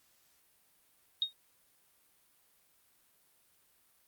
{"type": "tone with exponential decay", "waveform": "sine", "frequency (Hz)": 3729, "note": "A#7", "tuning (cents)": 0, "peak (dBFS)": -24, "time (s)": [1.22, 1.33], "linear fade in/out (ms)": 1, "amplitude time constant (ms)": 23, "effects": ["white hiss -69 dBFS RMS until 4.07 s", "Opus 48 kbps"]}